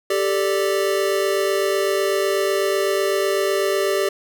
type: chord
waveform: square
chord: G suspended second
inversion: none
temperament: equal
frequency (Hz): 392 / 440 / 587.3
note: G4 / A4 / D5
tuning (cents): 0 / 0 / 0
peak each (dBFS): -21 / -26 / -24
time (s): 0.1-4.09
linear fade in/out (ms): 5
effects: none